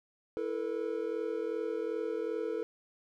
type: chord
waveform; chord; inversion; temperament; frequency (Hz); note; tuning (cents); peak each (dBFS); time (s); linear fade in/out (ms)
triangle; E suspended fourth; none; equal with one note detuned; 329.6 / 440 / 482.6; E4 / A4 / B4; 0 / 0 / -40; -37 / -33 / -35; 0.37-2.63; 0
effects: none